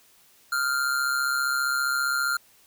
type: tone with amplitude modulation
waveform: square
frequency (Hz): 1396.9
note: F6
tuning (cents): 0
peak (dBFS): -21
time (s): 0.52-2.37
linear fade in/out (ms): 5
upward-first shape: sine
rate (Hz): 135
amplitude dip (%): 60
effects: white hiss -58 dBFS RMS until 2.66 s